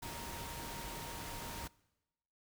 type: tone in noise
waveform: sine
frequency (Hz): 932.3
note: A#5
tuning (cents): 0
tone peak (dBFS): -49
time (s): 0.02-1.68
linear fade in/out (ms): 10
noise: pink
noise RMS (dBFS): -45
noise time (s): 0.02-1.68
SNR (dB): -7
effects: noise-tail reverb RT60 1.0 s tail -23 dB re dry